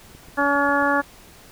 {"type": "click train", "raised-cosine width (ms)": 3, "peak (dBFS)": -31, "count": 6, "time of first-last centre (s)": [0.15, 0.826], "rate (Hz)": 7.4}
{"type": "harmonic tone", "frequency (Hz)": 283.6, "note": "C#4", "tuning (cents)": 40, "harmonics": [1, 2, 3, 4, 5, 6], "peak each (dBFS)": [-24, -24, -24, -24, -24, -24], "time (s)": [0.37, 1.02], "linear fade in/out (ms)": 20}
{"effects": ["pink hiss -47 dBFS RMS until 1.51 s"]}